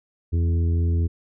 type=harmonic tone with a mistuned harmonic; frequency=84.4 Hz; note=E2; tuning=41 cents sharp; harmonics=1 / 2 / 3 / 4 / 5; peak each=-18 / -33 / -34 / -36 / -39 dBFS; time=0.32-1.08 s; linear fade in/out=20 ms; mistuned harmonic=2; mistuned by=-27 cents; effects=none